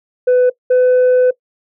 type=tone pair in turn; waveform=sine; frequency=499.7 / 503.5 Hz; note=B4 / B4; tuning=+20 / +33 cents; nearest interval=unison; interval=13 cents; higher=second; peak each=-5 dBFS; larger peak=neither; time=0.27-0.5 / 0.7-1.31 s; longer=second; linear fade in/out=10 ms; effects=noise-tail reverb RT60 0.1 s tail -20 dB re dry + tanh soft clip ceiling -7 dBFS